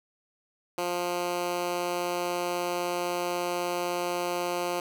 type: tone with high-pass filter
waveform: 10% pulse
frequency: 176.2 Hz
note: F3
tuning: 16 cents sharp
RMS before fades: -30 dBFS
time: 0.78-4.8 s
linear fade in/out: 2 ms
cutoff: 350 Hz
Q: 1.1
effects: none